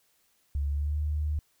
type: tone with pitch glide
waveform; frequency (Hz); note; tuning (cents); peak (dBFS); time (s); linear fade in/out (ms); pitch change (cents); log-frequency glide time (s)
sine; 71.1 to 75.2; C#2 to D2; +45 to +42; -26; 0.55-1.39; 0; +97; 0.69-0.98
effects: white hiss -69 dBFS RMS until 1.6 s